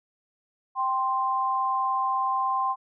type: tone pair together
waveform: sine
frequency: 782.9 / 1046.5 Hz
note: G5 / C6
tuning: -2 / 0 cents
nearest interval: perfect fourth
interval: 502 cents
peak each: -28 / -24 dBFS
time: 0.75-2.76 s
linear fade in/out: 50 ms
effects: none